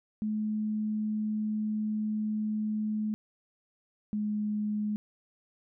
sine tone pair in turn, 214 / 210.4 Hz, A3 / G#3, -48 / +23 cents, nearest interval unison, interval 29 cents, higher first, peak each -28 dBFS, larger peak neither, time 0.22-3.14 / 4.13-4.96 s, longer first, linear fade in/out 0 ms, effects none

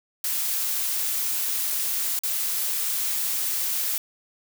blue noise with dropouts, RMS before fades -26 dBFS, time 0.24-3.98 s, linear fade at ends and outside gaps 2 ms, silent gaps 2.191-2.235 s, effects none

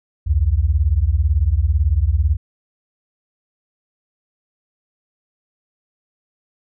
sine beating tone pair, 65.4 / 83.4 Hz, C2 / E2, 0 / +21 cents, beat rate 18 Hz, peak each -16 dBFS, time 0.26-2.37 s, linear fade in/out 20 ms, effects none

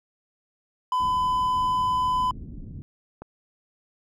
triangle tone, 1007 Hz, B5, 33 cents sharp, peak -19 dBFS, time 0.92-2.31 s, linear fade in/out 2 ms
pink low-pass noise, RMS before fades -38 dBFS, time 1-2.82 s, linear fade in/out 0 ms, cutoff 270 Hz, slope 24 dB/octave
click, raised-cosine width 1 ms, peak -24 dBFS, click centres 3.22 s
effects none

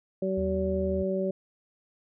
harmonic tone, 190.2 Hz, F#3, 48 cents sharp, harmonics 1 / 2 / 3, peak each -30 / -30 / -30 dBFS, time 0.22-1.31 s, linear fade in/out 5 ms
triangle tone with vibrato, 78.6 Hz, D#2, 18 cents sharp, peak -31 dBFS, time 0.37-1.03 s, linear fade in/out 10 ms, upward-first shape triangle, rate 6.8 Hz, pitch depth 12 cents each way
effects none

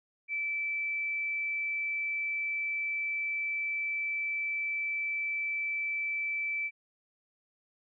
sine tone, 2320 Hz, D7, 22 cents flat, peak -30 dBFS, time 0.28-6.71 s, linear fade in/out 50 ms, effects none

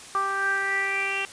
10% pulse tone with low-pass filter sweep, 392 Hz, G4, in tune, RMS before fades -26 dBFS, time 0.15-1.25 s, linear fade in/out 0 ms, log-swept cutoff 1200 to 2900 Hz, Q 7.6, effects white hiss -43 dBFS RMS until 1.32 s + resampled to 22050 Hz

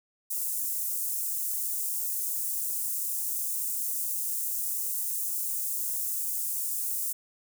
white high-pass noise, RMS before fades -31 dBFS, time 0.3-7.13 s, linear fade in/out 10 ms, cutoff 7600 Hz, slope 24 dB/octave, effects none

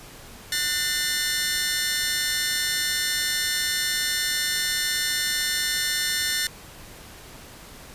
15% pulse tone cluster, 1469 / 1792 / 2058 / 4311 Hz, F#6 / A6 / C7 / C#8, -13 / +31 / -29 / -49 cents, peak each -25 / -19 / -25 / -23 dBFS, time 0.52-6.47 s, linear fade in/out 2 ms, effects pink hiss -44 dBFS RMS until 7.94 s + resampled to 32000 Hz

